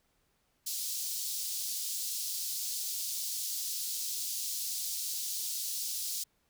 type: high-pass noise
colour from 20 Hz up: pink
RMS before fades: -36 dBFS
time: 0.66-6.24 s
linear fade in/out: 10 ms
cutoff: 4400 Hz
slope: 24 dB/octave
effects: pink hiss -74 dBFS RMS until 6.49 s